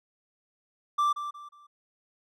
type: tone with echo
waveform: triangle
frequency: 1174.7 Hz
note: D6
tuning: in tune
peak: -20 dBFS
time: 0.98-1.13 s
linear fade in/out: 10 ms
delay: 180 ms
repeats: 3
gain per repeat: -10 dB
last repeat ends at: 1.67 s
effects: none